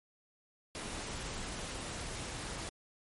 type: noise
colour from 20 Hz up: pink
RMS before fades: -41 dBFS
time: 0.75-2.69 s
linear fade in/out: 0 ms
effects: MP3 48 kbps